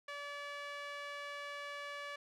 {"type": "tone with band-pass filter", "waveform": "sawtooth", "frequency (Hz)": 575, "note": "D5", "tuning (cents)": -37, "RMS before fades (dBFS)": -45, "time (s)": [0.08, 2.16], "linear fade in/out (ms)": 5, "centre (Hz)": 1900, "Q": 1.1, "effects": []}